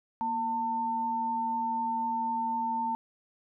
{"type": "tone pair together", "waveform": "sine", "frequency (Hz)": [236.2, 898], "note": ["A#3", "A5"], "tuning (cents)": [23, 35], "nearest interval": "octave + major seventh", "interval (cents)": 2312, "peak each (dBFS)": [-37, -28], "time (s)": [0.21, 2.95], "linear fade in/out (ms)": 0, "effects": []}